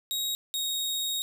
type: tone pair in turn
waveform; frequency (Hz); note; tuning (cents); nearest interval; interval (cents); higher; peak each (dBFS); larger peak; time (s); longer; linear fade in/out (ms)
sawtooth; 3792 / 3757; A#7 / A#7; +29 / +13; unison; 16; first; -25; neither; 0.11-0.35 / 0.54-1.22; second; 0
effects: none